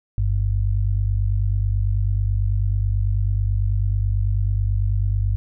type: tone pair together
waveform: sine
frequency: 49.15 / 98.3 Hz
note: G1 / G2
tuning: +5 / +5 cents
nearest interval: octave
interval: 1200 cents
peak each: -20 dBFS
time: 0.18-5.36 s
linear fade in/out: 0 ms
effects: none